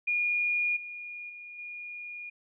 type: tone with level steps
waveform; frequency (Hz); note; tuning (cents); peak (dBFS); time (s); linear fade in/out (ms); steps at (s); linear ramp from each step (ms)
sine; 2433; D#7; -39; -25 / -38 / -42 / -38; 0.07-2.3; 10; 0.76 / 1.29 / 1.58; 10
effects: none